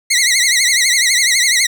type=tone with vibrato; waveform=15% pulse; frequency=2044 Hz; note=C7; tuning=41 cents flat; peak=-4 dBFS; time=0.1-1.67 s; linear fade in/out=10 ms; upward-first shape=triangle; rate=12 Hz; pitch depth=150 cents each way; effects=none